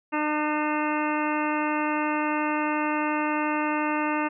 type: harmonic tone with a mistuned harmonic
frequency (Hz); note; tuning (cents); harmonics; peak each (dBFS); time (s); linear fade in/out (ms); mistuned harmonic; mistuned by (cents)
301.9; D4; +48; 1 / 2 / 3 / 4 / 5 / 6 / 7 / 8 / 9; -27 / -33 / -29 / -32 / -35 / -37 / -37 / -39 / -37; 0.12-4.29; 20; 8; +64
effects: none